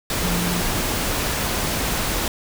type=tone in noise; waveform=sine; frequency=175.3 Hz; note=F3; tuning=7 cents sharp; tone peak=-23 dBFS; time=0.23-0.61 s; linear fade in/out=2 ms; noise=pink; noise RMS=-23 dBFS; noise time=0.1-2.28 s; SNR=-3 dB; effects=none